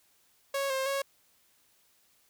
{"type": "tone with pitch steps", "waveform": "sawtooth", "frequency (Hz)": [552, 531, 551], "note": ["C#5", "C5", "C#5"], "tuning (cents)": [-7, 25, -11], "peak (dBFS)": -25, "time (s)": [0.54, 1.02], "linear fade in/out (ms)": 5, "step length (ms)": 160, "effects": ["white hiss -67 dBFS RMS until 2.29 s"]}